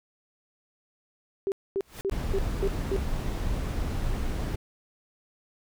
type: tone bursts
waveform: sine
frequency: 391.6 Hz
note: G4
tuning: 2 cents flat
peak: -24 dBFS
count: 6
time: 1.47-2.964 s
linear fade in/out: 0 ms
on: 49 ms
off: 240 ms
type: noise with exponential growth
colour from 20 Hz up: pink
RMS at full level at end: -37 dBFS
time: 1.78-2.01 s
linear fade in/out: 0 ms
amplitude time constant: 50 ms
type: noise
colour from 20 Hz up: brown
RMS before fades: -29 dBFS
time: 2.11-4.56 s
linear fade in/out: 10 ms
effects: none